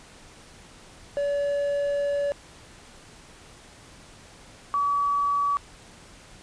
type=tone pair in turn; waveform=triangle / sine; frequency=571 / 1142 Hz; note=D5 / D6; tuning=-49 / -49 cents; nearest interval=octave; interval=1200 cents; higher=second; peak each=-21 dBFS; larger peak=neither; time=1.17-2.32 / 4.74-5.57 s; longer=first; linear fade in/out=0 ms; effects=pink hiss -49 dBFS RMS until 6.42 s + resampled to 22050 Hz